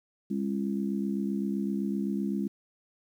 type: harmonic tone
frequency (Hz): 67.8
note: C#2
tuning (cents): -38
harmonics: 3 / 4 / 5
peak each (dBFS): -29 / -34 / -36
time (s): 0.3-2.48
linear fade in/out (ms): 10
effects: 10-bit